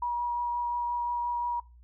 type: tone with vibrato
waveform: sine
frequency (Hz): 960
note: B5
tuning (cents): -49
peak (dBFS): -27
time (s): 0.02-1.6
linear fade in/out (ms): 5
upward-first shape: triangle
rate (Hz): 5.7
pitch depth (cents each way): 12
effects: noise-tail reverb RT60 0.3 s tail -21 dB re dry + added 60 Hz sine -51 dBFS peak until 1.83 s